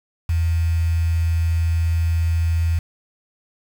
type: tone with quantisation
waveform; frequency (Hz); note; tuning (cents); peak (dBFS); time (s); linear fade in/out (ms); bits
sine; 82.9; E2; +10; -16; 0.29-2.79; 5; 6
effects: none